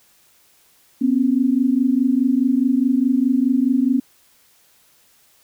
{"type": "tone pair together", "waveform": "sine", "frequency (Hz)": [246.9, 271.7], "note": ["B3", "C#4"], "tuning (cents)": [0, -35], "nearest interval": "major second", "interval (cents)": 165, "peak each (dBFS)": -17, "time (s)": [1.01, 4], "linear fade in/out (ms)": 10, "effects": ["white hiss -56 dBFS RMS until 5.43 s"]}